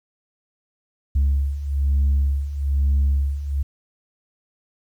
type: beating tone pair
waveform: sine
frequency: 68.9 / 70 Hz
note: C#2 / C#2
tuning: -10 / +18 cents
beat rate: 1.1 Hz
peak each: -21 / -17 dBFS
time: 1.15-3.63 s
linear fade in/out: 10 ms
effects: tanh soft clip ceiling -13 dBFS + 9-bit